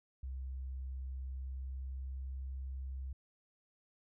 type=tone with pitch glide; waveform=sine; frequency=65.41 to 66.06 Hz; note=C2 to C2; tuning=0 to +17 cents; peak=-39 dBFS; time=0.23-3.13 s; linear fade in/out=5 ms; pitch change=+17 cents; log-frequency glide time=1.16-2.48 s; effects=none